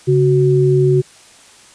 sine tone pair together, 138.59 / 370.7 Hz, C#3 / F#4, 0 / +3 cents, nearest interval octave + perfect fourth, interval 1703 cents, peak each -12 dBFS, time 0.07-1.02 s, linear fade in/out 20 ms, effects white hiss -44 dBFS RMS until 1.74 s + resampled to 22050 Hz

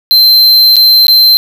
square tone with dropouts, 4110 Hz, C8, 32 cents flat, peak -3 dBFS, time 0.11-1.37 s, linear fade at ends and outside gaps 0 ms, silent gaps 0.758-0.766 / 1.068-1.082 s, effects none

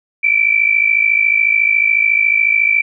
sine tone pair together, 2304 / 2358 Hz, D7 / D7, -34 / +6 cents, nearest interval unison, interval 40 cents, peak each -13 dBFS, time 0.23-2.82 s, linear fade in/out 10 ms, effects none

